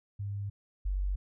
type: tone pair in turn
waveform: sine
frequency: 100.8 / 47.57 Hz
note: G2 / F#1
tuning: +49 / +49 cents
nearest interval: octave + minor second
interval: 1300 cents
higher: first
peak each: -33 / -28 dBFS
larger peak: second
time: 0.19-0.5 / 0.85-1.16 s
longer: neither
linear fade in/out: 10 ms
effects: none